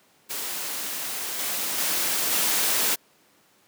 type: noise with level steps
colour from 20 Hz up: white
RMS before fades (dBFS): -31 / -28 / -25 / -23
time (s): 0.29-2.96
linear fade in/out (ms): 20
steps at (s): 1.39 / 1.78 / 2.31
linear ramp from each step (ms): 5
effects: pink hiss -60 dBFS RMS until 3.67 s + high-pass 200 Hz 12 dB/octave